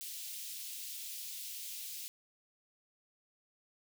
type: high-pass noise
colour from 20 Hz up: white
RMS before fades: -44 dBFS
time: 0.01-2.08 s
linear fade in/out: 0 ms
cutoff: 2700 Hz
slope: 24 dB/octave
effects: none